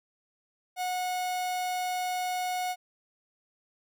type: tone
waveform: 45% pulse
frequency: 730 Hz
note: F#5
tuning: 24 cents flat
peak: -29 dBFS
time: 0.76-2.76 s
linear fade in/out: 50 ms
effects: none